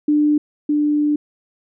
sine tone pair in turn, 297.9 / 296.5 Hz, D4 / D4, +25 / +17 cents, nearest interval unison, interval 8 cents, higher first, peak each -12 / -14 dBFS, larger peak first, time 0.08-0.38 / 0.69-1.16 s, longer second, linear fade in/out 5 ms, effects none

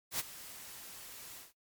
white noise with ADSR envelope, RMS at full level -33 dBFS, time 0.11-1.53 s, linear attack 84 ms, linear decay 24 ms, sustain -16 dB, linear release 160 ms, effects noise-tail reverb RT60 0.1 s tail -19 dB re dry + MP3 96 kbps

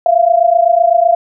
sine tone pair together, 670.6 / 698.5 Hz, E5 / F5, +30 / 0 cents, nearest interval minor second, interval 70 cents, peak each -10 dBFS, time 0.06-1.15 s, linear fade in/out 2 ms, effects none

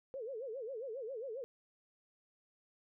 sine tone with vibrato, 488.6 Hz, B4, 19 cents flat, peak -40 dBFS, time 0.14-1.44 s, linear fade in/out 0 ms, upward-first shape sine, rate 7.4 Hz, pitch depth 230 cents each way, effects none

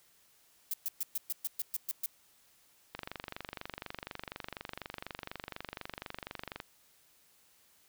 violet noise bursts, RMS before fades -34 dBFS, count 10, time 0.71-2.06 s, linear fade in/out 2 ms, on 27 ms, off 120 ms
click train, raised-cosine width 0.3 ms, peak -23 dBFS, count 89, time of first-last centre 2.95-6.601 s, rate 24.1 Hz
effects white hiss -66 dBFS RMS until 7.88 s

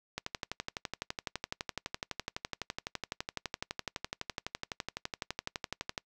click train, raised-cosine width 0.2 ms, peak -17 dBFS, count 70, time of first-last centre 0.18-5.978 s, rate 11.9 Hz, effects noise-tail reverb RT60 0.1 s tail -25 dB re dry

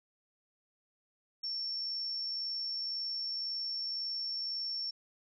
sine tone with amplitude modulation, 5440 Hz, F8, 46 cents flat, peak -33 dBFS, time 1.43-4.91 s, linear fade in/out 10 ms, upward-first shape sine, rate 61.9 Hz, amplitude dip 25%, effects none

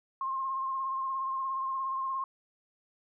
sine tone with vibrato, 1065 Hz, C6, 30 cents sharp, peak -30 dBFS, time 0.21-2.24 s, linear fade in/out 2 ms, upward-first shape triangle, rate 17 Hz, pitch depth 33 cents each way, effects none

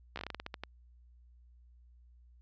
slowing click train, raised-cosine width 0.3 ms, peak -23 dBFS, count 12, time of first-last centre 0.16-0.636 s, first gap 14 ms, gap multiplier 1.21, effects added 60 Hz sine -57 dBFS peak until 2.41 s + resampled to 16000 Hz

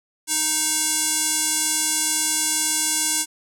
square tone with band-pass filter, 311.1 Hz, D#4, in tune, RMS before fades -22 dBFS, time 0.27-3.26 s, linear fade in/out 50 ms, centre 8300 Hz, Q 2.1, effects none

